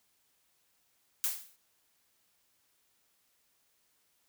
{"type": "noise with exponential decay", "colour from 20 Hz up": "blue", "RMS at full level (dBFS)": -28, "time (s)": [1.24, 1.56], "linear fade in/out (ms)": 0, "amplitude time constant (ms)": 69, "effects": ["white hiss -73 dBFS RMS until 4.28 s"]}